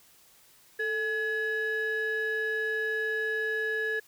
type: tone pair together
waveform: sine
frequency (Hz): 440 / 1694.2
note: A4 / G#6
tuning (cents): 0 / +34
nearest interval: octave + major seventh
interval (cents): 2334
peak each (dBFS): -30 / -27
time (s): 0.79-4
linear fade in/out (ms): 10
effects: tanh soft clip ceiling -24 dBFS + white hiss -59 dBFS RMS until 4.07 s